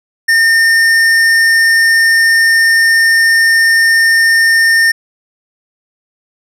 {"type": "tone with hard clipping", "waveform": "sine", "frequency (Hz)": 1817, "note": "A#6", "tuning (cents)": -45, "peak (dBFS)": -8, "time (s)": [0.28, 4.92], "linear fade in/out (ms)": 10, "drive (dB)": 11, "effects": []}